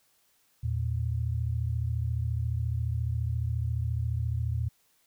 sine tone pair together, 81.81 / 116.2 Hz, E2 / A#2, -13 / -5 cents, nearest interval tritone, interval 608 cents, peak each -30 / -29 dBFS, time 0.63-4.69 s, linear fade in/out 10 ms, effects white hiss -68 dBFS RMS until 5.06 s

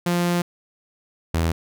sawtooth tone pair in turn, 174.61 / 82.4 Hz, F3 / E2, 0 / 0 cents, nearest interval octave + minor second, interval 1300 cents, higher first, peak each -15 dBFS, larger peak neither, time 0.06-0.42 / 1.34-1.52 s, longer first, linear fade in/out 5 ms, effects none

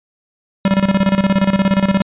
square tone with tremolo, 194.1 Hz, G3, 17 cents flat, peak -10 dBFS, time 0.65-2.02 s, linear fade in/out 2 ms, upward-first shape square, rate 17 Hz, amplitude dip 75%, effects resampled to 8000 Hz

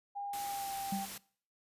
sine tone with pitch glide, 807 to 787.2 Hz, G#5 to G5, -50 to +7 cents, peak -37 dBFS, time 0.15-1.06 s, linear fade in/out 20 ms, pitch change -43 cents, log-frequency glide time 0.42-0.74 s
white noise, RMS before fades -44 dBFS, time 0.33-1.18 s, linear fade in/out 5 ms
sine tone with exponential decay, 196 Hz, G3, in tune, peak -31 dBFS, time 0.92-1.2 s, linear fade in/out 5 ms, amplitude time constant 60 ms
effects noise-tail reverb RT60 0.5 s tail -22 dB re dry + resampled to 32000 Hz

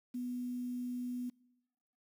sine tone with quantisation, 246.9 Hz, B3, in tune, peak -36 dBFS, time 0.14-1.3 s, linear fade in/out 10 ms, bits 10, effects noise-tail reverb RT60 1.0 s tail -25 dB re dry

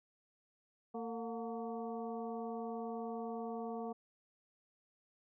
harmonic tone with a mistuned harmonic, 227.5 Hz, A#3, 42 cents flat, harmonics 1 / 2 / 3 / 4 / 5, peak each -43 / -43 / -45 / -52 / -53 dBFS, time 0.94-3.93 s, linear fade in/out 10 ms, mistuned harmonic 3, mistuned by +73 cents, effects none

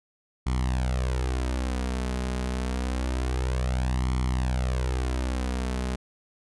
sawtooth tone with flanger, 63.3 Hz, B1, 43 cents sharp, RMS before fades -27 dBFS, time 0.46-5.96 s, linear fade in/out 10 ms, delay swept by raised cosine 0.92 to 4.82 ms, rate 0.27 Hz, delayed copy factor +0.7, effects resampled to 24000 Hz

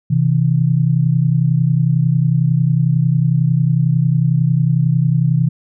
sine tone pair together, 130 / 161.05 Hz, C3 / E3, -11 / -40 cents, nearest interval major third, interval 371 cents, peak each -14 dBFS, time 0.1-5.49 s, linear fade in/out 10 ms, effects none

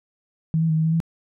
sine tone with pitch steps, 160.5 / 163.1 / 157.7 / 159 / 161.1 / 164.8 Hz, E3 / E3 / D#3 / D#3 / E3 / E3, -46 / -18 / +24 / +38 / -39 / 0 cents, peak -17 dBFS, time 0.54-1.002 s, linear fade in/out 0 ms, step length 77 ms, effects none

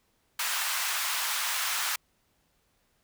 pink high-pass noise, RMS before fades -30 dBFS, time 0.39-1.96 s, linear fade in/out 5 ms, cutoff 1000 Hz, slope 24 dB/octave, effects pink hiss -71 dBFS RMS until 3.03 s

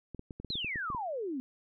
clicks, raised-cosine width 3 ms, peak -29 dBFS, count 11, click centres 0.147 / 0.194 / 0.308 / 0.4 / 0.447 / 0.504 / 0.555 / 0.646 / 0.758 / 0.902 / 0.948 s
sine exponential sweep, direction down, 4235 to 246.9 Hz, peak -33 dBFS, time 0.5-1.4 s, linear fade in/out 0 ms
effects none

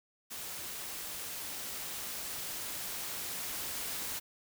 white noise with level ramp, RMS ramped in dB -42 to -38 dBFS, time 0.3-4.2 s, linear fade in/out 20 ms, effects none

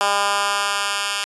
10% pulse tone with high-pass filter sweep, 201.7 Hz, G3, 50 cents sharp, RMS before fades -21 dBFS, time 0.01-1.24 s, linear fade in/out 0 ms, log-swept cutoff 830 to 2000 Hz, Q 1.1, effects resampled to 24000 Hz

